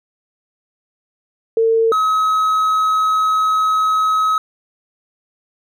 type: tone pair in turn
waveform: sine / triangle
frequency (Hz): 451.7 / 1277.6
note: A4 / D#6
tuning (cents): +45 / +45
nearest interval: octave + tritone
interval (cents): 1800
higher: second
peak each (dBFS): -11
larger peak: neither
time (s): 1.57-1.92 / 1.92-4.38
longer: second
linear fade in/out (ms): 2
effects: none